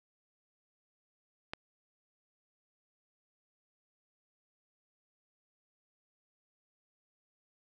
click, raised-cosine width 0.3 ms, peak -21 dBFS, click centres 1.535 s, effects none

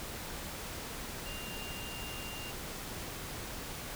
sine tone in noise, 2794 Hz, F7, in tune, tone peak -45 dBFS, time 1.26-2.51 s, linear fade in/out 0 ms, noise pink, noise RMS -42 dBFS, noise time 0-3.95 s, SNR -6 dB, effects none

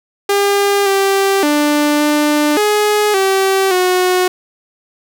sawtooth tone with pitch steps, 402 / 391.5 / 295.5 / 297.6 / 419.2 / 385.6 / 365.4 Hz, G4 / G4 / D4 / D4 / G#4 / G4 / F#4, +44 / -2 / +11 / +23 / +16 / -28 / -22 cents, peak -7 dBFS, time 0.29-4.28 s, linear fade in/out 5 ms, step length 570 ms, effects 8-bit

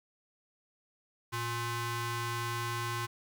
sawtooth ring-modulated tone, 470.9 Hz, A#4, 18 cents sharp, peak -26 dBFS, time 1.32-3.07 s, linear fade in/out 20 ms, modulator 586 Hz, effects none

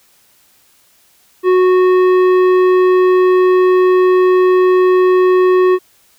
sine tone with tanh clipping, 367.8 Hz, F#4, 10 cents flat, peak -9 dBFS, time 1.43-5.79 s, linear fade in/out 50 ms, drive 12 dB, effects white hiss -52 dBFS RMS until 6.18 s

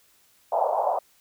pink band-pass noise, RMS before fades -24 dBFS, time 0.52-0.99 s, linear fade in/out 5 ms, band 560 to 910 Hz, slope 48 dB/octave, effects white hiss -61 dBFS RMS until 1.2 s

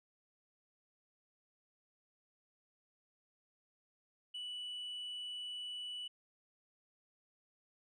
sine tone, 2960 Hz, F#7, in tune, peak -39 dBFS, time 4.34-6.08 s, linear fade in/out 10 ms, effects tanh soft clip ceiling -40 dBFS

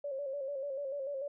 sine tone with vibrato, 554.4 Hz, C#5, in tune, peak -35 dBFS, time 0.04-1.28 s, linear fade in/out 5 ms, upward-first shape square, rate 6.8 Hz, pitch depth 60 cents each way, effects none

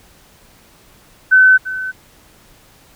sine tone with echo, 1519 Hz, F#6, 45 cents sharp, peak -5 dBFS, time 1.31-1.58 s, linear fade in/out 20 ms, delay 340 ms, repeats 1, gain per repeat -15 dB, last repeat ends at 1.92 s, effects pink hiss -48 dBFS RMS until 2.95 s

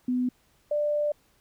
sine tone pair in turn, 250 / 592 Hz, B3 / D5, +21 / +14 cents, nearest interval octave + minor third, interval 1493 cents, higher second, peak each -23 dBFS, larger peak neither, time 0.08-0.29 / 0.71-1.12 s, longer second, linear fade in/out 5 ms, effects pink hiss -65 dBFS RMS until 1.4 s

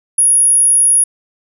sine tone, 10430 Hz, E9, 19 cents flat, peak -7 dBFS, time 0.18-1.04 s, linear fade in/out 5 ms, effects none

